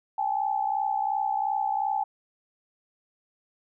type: tone pair together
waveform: sine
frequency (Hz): 795.2 / 858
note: G5 / A5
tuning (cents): +25 / -44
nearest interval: minor second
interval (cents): 131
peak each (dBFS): -27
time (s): 0.18-2.04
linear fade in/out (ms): 5
effects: none